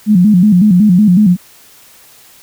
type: tone with vibrato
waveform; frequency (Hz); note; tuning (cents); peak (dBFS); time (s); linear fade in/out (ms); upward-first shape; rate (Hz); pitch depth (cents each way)
sine; 194.4; G3; -14; -4; 0.06-1.37; 50; square; 5.4; 150
effects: white hiss -42 dBFS RMS until 2.42 s